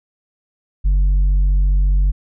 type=tone with tanh clipping; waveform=triangle; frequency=47.35 Hz; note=F#1; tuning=41 cents sharp; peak=-12 dBFS; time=0.84-2.12 s; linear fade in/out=20 ms; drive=8 dB; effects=none